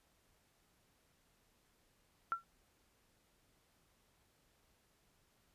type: tone with exponential decay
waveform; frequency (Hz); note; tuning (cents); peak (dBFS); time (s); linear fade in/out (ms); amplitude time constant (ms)
sine; 1357; E6; +50; -29; 2.32-2.44; 0; 24
effects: pink hiss -74 dBFS RMS until 5.54 s + resampled to 32000 Hz